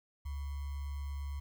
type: tone with sample-and-hold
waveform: sine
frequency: 70.7 Hz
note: C#2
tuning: 35 cents sharp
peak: -36 dBFS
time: 0.25-1.4 s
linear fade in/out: 10 ms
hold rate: 1050 Hz
effects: none